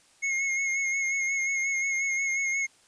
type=tone with vibrato; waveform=square; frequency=2164 Hz; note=C#7; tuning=42 cents flat; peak=-26 dBFS; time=0.22-2.67 s; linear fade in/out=20 ms; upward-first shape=sine; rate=5.6 Hz; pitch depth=32 cents each way; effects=white hiss -60 dBFS RMS until 2.87 s + resampled to 22050 Hz